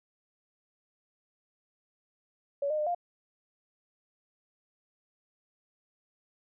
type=tone with pitch steps; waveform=sine; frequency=565 / 612 / 604 / 701 Hz; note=C#5 / D#5 / D5 / F5; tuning=+33 / -29 / +48 / +6 cents; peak=-27 dBFS; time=2.62-2.948 s; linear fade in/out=5 ms; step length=82 ms; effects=none